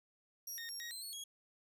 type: tone with pitch steps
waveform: 20% pulse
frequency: 5670 / 1848 / 5550 / 1887 / 4112 / 4368 / 3308 Hz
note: F8 / A#6 / F8 / A#6 / C8 / C#8 / G#7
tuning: +25 / -16 / -12 / +21 / -31 / -26 / -8 cents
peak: -38 dBFS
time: 0.47-1.24 s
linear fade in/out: 5 ms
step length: 110 ms
effects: none